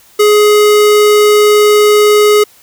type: tone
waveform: square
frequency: 419.1 Hz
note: G#4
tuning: 16 cents sharp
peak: -5 dBFS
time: 0.19-2.44 s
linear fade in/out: 10 ms
effects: white hiss -44 dBFS RMS until 2.62 s